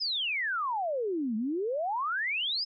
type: exponential two-way sweep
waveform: sine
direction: down then up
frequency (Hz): 5240 to 209.2 to 5240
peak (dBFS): -28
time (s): 0-2.65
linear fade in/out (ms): 20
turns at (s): 1.36
effects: none